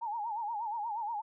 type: tone with vibrato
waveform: sine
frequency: 880 Hz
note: A5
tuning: in tune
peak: -33 dBFS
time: 0.01-1.22 s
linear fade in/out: 20 ms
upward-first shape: sine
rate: 8.4 Hz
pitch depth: 130 cents each way
effects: none